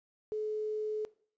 sine tone with quantisation, 428.5 Hz, A4, 46 cents flat, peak -32 dBFS, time 0.32-1.05 s, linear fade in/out 0 ms, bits 10, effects noise-tail reverb RT60 0.5 s tail -20 dB re dry + resampled to 16000 Hz

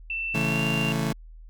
sine tone with pitch glide, 2674 to 2773 Hz, E7 to F7, +24 to -13 cents, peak -27 dBFS, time 0.1-0.92 s, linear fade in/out 2 ms, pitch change +63 cents, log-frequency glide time 0.35-0.62 s
35% pulse chord, A major, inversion first, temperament just, 137.5 / 165 / 220 Hz, C#3 / E3 / A3, -14 / +2 / 0 cents, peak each -27 dBFS, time 0.34-1.13 s, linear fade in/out 10 ms
effects added 40 Hz sine -42 dBFS peak until 1.49 s

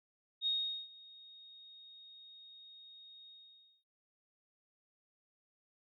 sine tone with ADSR envelope, 3729 Hz, A#7, in tune, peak -30 dBFS, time 0.41-3.84 s, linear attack 56 ms, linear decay 410 ms, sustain -23 dB, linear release 560 ms, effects none

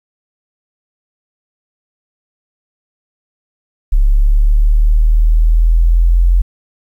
sine linear sweep, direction up, 34.65 to 43.81 Hz, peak -6 dBFS, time 3.92-6.42 s, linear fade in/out 10 ms, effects 8-bit

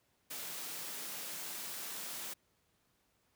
white high-pass noise, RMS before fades -43 dBFS, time 0.3-2.34 s, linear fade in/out 10 ms, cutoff 140 Hz, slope 24 dB/octave, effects pink hiss -75 dBFS RMS until 3.35 s + high-pass 60 Hz 12 dB/octave

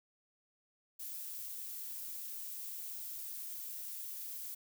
violet noise, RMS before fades -44 dBFS, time 0.99-4.55 s, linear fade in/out 10 ms, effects none

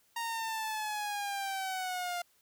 sawtooth linear sweep, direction down, 932.3 to 698.5 Hz, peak -30 dBFS, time 0.16-2.22 s, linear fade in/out 5 ms, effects white hiss -69 dBFS RMS until 2.41 s

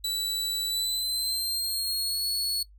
sawtooth tone with pitch glide, 3951 to 4384 Hz, B7 to C#8, 0 to -20 cents, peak -24 dBFS, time 0.04-2.63 s, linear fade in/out 5 ms, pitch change +180 cents, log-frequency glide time 0.68-2.28 s, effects noise-tail reverb RT60 0.1 s tail -17 dB re dry + added 50 Hz sine -50 dBFS peak until 2.78 s

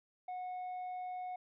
sine tone with tanh clipping, 731 Hz, F#5, 21 cents flat, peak -40 dBFS, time 0.28-1.36 s, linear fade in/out 5 ms, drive 3 dB, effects none

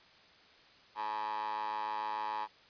15% pulse tone with high-pass filter, 106.7 Hz, G#2, 47 cents sharp, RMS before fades -37 dBFS, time 0.95-2.48 s, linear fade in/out 50 ms, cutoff 880 Hz, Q 9.4, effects white hiss -60 dBFS RMS until 2.69 s + resampled to 11025 Hz

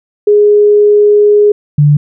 sine tone pair in turn, 415.3 / 146.83 Hz, G#4 / D3, 0 / 0 cents, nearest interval octave + tritone, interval 1800 cents, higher first, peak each -3 dBFS, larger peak neither, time 0.27-1.52 / 1.78-1.97 s, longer first, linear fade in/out 5 ms, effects none

